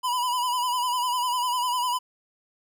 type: tone with vibrato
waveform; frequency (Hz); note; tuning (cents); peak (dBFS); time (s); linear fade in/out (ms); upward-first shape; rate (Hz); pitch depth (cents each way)
square; 987.8; B5; 0; -24; 0.03-1.99; 20; sine; 10; 58
effects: none